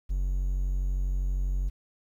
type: tone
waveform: triangle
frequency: 46.25 Hz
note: F#1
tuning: in tune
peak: -23 dBFS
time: 0.09-1.7 s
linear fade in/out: 20 ms
effects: 10-bit